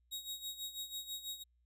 sawtooth tone with tremolo, 3780 Hz, A#7, 23 cents sharp, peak -36 dBFS, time 0.11-1.44 s, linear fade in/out 20 ms, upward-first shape sine, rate 6.1 Hz, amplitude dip 75%, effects added 60 Hz sine -70 dBFS peak until 1.65 s

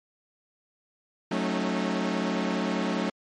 sawtooth chord, D# half-diminished seventh, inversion first, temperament equal with one note detuned, 185 / 220 / 272.6 / 311.1 Hz, F#3 / A3 / C#4 / D#4, 0 / 0 / -29 / 0 cents, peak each -26 / -26 / -28 / -30 dBFS, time 1.31-3.1 s, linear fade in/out 5 ms, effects low-pass 5000 Hz 12 dB/octave + MP3 48 kbps

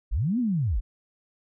sine linear two-way sweep, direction up then down, 30.87 to 258.2 to 30.87 Hz, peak -22 dBFS, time 0.11-0.81 s, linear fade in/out 20 ms, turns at 0.39 s, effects none

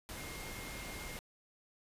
sine tone in noise, 2130 Hz, C7, 30 cents sharp, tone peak -50 dBFS, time 0.17-1.17 s, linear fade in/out 0 ms, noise pink, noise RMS -45 dBFS, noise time 0.09-1.19 s, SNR -8 dB, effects resampled to 32000 Hz

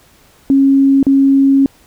sine tone with dropouts, 273.3 Hz, C#4, 24 cents flat, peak -6 dBFS, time 0.5-1.66 s, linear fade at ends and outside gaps 1 ms, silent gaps 1.029-1.067 s, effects pink hiss -48 dBFS RMS until 1.86 s

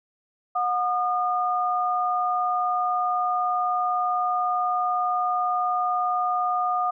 sine tone pair together, 725.7 / 1218 Hz, F#5 / D#6, -34 / -37 cents, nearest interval major sixth, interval 897 cents, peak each -24 / -24 dBFS, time 0.55-6.91 s, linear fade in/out 10 ms, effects none

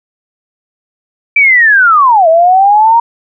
sine linear two-way sweep, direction down then up, 2349 to 636 to 943 Hz, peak -3 dBFS, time 1.36-3 s, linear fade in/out 5 ms, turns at 2.28 s, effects none

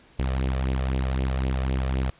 sawtooth tone with flanger, 65.41 Hz, C2, in tune, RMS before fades -25 dBFS, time 0.19-2.1 s, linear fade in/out 0 ms, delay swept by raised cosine 0.31 to 1.71 ms, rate 3.9 Hz, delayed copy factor +0.6, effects pink hiss -55 dBFS RMS until 2.19 s + resampled to 8000 Hz

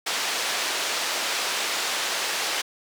white band-pass noise, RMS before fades -27 dBFS, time 0.06-2.62 s, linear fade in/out 10 ms, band 420 to 5100 Hz, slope 12 dB/octave, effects none

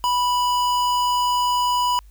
square tone with notch filter, 985 Hz, B5, 5 cents flat, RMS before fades -20 dBFS, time 0.04-1.99 s, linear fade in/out 0 ms, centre 11000 Hz, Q 1.4, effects added 50 Hz sine -43 dBFS peak until 2.1 s + white hiss -62 dBFS RMS until 2.1 s

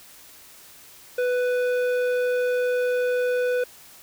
square tone with low-pass filter, 496 Hz, B4, 7 cents sharp, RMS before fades -23 dBFS, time 1.18-3.64 s, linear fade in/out 5 ms, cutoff 2000 Hz, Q 0.76, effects white hiss -48 dBFS RMS until 4.02 s

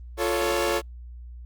sawtooth chord, F augmented, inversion none, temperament equal with one note detuned, 349.2 / 440 / 558.5 Hz, F4 / A4 / C#5, 0 / 0 / +13 cents, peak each -23 dBFS, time 0.17-0.82 s, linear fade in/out 50 ms, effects added 60 Hz sine -38 dBFS peak until 1.45 s + Opus 32 kbps

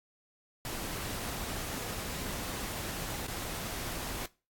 pink noise with dropouts, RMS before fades -38 dBFS, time 0.65-4.26 s, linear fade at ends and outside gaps 1 ms, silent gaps 3.268-3.281 s, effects noise-tail reverb RT60 0.3 s tail -20 dB re dry + AAC 64 kbps

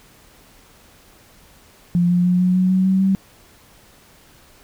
sine tone with pitch steps, 174.61 / 177.05 / 179.52 / 182.02 / 184.57 / 187.14 / 189.75 / 192.4 Hz, F3 / F3 / F3 / F#3 / F#3 / F#3 / F#3 / G3, 0 / +24 / +48 / -28 / -4 / +20 / +44 / -32 cents, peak -13 dBFS, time 1.95-3.15 s, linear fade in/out 0 ms, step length 150 ms, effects pink hiss -50 dBFS RMS until 4.63 s

